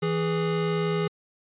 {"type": "tone pair together", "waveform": "square", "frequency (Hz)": [164.38, 414.2], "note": ["E3", "G#4"], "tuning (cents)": [-5, -5], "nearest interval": "octave + major third", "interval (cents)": 1600, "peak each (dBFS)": -27, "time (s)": [0.02, 1.08], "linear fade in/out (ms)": 10, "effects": ["resampled to 8000 Hz"]}